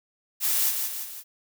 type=noise with echo; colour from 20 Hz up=blue; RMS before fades=-24 dBFS; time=0.4-0.73 s; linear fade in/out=50 ms; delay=170 ms; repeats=3; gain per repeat=-5 dB; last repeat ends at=1.24 s; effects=none